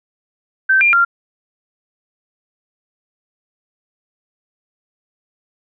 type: tone with pitch steps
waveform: sine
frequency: 1550 / 2396 / 1387 Hz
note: G6 / D7 / F6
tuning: -20 / +34 / -12 cents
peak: -9 dBFS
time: 0.69-1.05 s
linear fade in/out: 10 ms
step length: 120 ms
effects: none